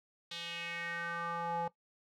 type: tone with band-pass filter sweep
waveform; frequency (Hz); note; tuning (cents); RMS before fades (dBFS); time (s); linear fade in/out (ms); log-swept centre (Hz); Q
square; 170; F3; -46; -39; 0.31-1.68; 5; 3700 to 750; 3.5
effects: noise-tail reverb RT60 0.1 s tail -17 dB re dry